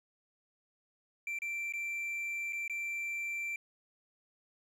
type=tone with dropouts; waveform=triangle; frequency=2349 Hz; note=D7; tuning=in tune; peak=-33 dBFS; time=1.27-3.56 s; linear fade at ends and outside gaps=2 ms; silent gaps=1.388-1.419 / 1.724-1.736 / 2.525-2.53 / 2.679-2.697 s; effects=none